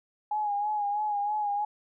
sine tone with vibrato, 830.6 Hz, G#5, in tune, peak -26 dBFS, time 0.31-1.65 s, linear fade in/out 5 ms, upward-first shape sine, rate 3.1 Hz, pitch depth 44 cents each way, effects none

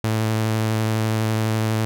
sawtooth tone with vibrato, 110 Hz, A2, in tune, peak -15 dBFS, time 0.04-1.85 s, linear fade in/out 0 ms, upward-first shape square, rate 12 Hz, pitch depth 12 cents each way, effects none

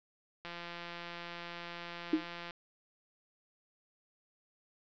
click train, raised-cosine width 0.3 ms, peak -28 dBFS, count 355, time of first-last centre 0.45-2.508 s, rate 172 Hz
sine tone with exponential decay, 315.3 Hz, D#4, 23 cents sharp, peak -21 dBFS, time 2.13-2.25 s, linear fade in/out 5 ms, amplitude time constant 26 ms
effects resampled to 16000 Hz

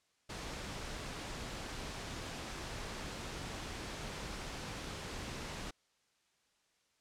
pink noise, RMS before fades -43 dBFS, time 0.29-5.71 s, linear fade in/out 10 ms, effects white hiss -75 dBFS RMS until 7 s + low-pass 7000 Hz 12 dB/octave

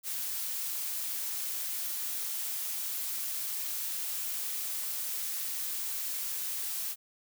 blue noise, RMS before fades -35 dBFS, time 0.03-6.96 s, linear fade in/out 50 ms, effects none

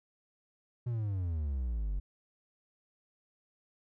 triangle exponential sweep, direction down, 124.3 to 45.5 Hz, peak -29 dBFS, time 0.86-2 s, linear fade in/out 10 ms, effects none

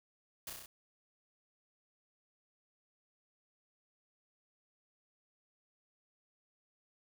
white noise with echo, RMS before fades -43 dBFS, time 0.47-0.5 s, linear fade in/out 2 ms, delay 32 ms, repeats 5, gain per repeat -2 dB, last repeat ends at 0.66 s, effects none

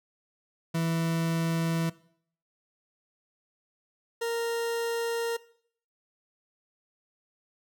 40% pulse tone pair in turn, 164.81 / 464.5 Hz, E3 / A#4, 0 / -6 cents, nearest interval octave + tritone, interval 1794 cents, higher second, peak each -25 / -27 dBFS, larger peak first, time 0.74-1.9 / 4.21-5.37 s, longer neither, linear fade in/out 10 ms, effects noise-tail reverb RT60 0.6 s tail -20 dB re dry

